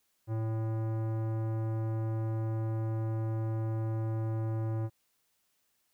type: tone with tanh clipping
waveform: sine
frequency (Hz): 111.2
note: A2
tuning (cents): +19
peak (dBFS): -32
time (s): 0.27-4.9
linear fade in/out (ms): 50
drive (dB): 17
effects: white hiss -75 dBFS RMS until 5.93 s